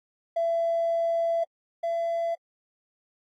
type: tone pair in turn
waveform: triangle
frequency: 670 / 673 Hz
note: E5 / E5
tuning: +28 / +36 cents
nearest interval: unison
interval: 8 cents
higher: second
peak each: -19 / -22 dBFS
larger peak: first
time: 0.36-1.44 / 1.83-2.35 s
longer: first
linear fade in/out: 10 ms
effects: tanh soft clip ceiling -20 dBFS + AAC 48 kbps